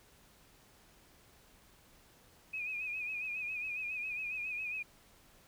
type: tone with vibrato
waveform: sine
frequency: 2489 Hz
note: D#7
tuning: in tune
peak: -36 dBFS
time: 2.53-4.83 s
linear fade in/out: 10 ms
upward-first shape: sine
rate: 7.3 Hz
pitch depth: 62 cents each way
effects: pink hiss -63 dBFS RMS until 5.47 s